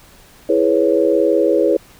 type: chord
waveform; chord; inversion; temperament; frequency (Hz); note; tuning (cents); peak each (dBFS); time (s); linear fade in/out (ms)
sine; C# minor seventh; first; equal; 329.6 / 415.3 / 493.9 / 554.4; E4 / G#4 / B4 / C#5; 0 / 0 / 0 / 0; -17; 0.49-1.77; 5
effects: pink hiss -46 dBFS RMS until 1.99 s